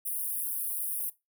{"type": "high-pass noise", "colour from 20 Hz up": "pink", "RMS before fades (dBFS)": -33, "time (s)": [0.05, 1.1], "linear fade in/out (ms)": 10, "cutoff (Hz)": 9400, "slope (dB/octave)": 96, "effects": ["noise-tail reverb RT60 0.2 s tail -18 dB re dry"]}